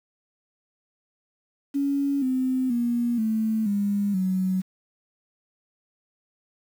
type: tone with pitch steps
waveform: sine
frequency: 280 / 258.2 / 238.2 / 219.7 / 202.6 / 186.88 Hz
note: C#4 / C4 / A#3 / A3 / G#3 / F#3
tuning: +18 / -23 / +38 / -2 / -43 / +18 cents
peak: -21 dBFS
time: 1.74-4.62 s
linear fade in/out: 20 ms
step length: 480 ms
effects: 8-bit